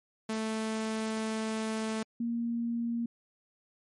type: tone pair in turn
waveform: sawtooth / sine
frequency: 220 / 234.2 Hz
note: A3 / A#3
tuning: 0 / +8 cents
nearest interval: minor second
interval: 108 cents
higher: second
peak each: -27 / -29 dBFS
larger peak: first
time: 0.29-2.03 / 2.2-3.06 s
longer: first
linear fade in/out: 5 ms
effects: MP3 48 kbps